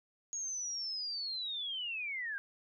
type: linear sweep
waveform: sine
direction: down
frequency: 6645 to 1568 Hz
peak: -36 dBFS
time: 0.33-2.38 s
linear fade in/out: 0 ms
effects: none